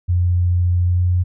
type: tone with pitch glide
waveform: sine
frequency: 88.6 to 89.68 Hz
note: F2 to F2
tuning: +25 to +46 cents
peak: -13 dBFS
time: 0.08-1.24 s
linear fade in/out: 20 ms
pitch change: +21 cents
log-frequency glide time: 0.81-1.11 s
effects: none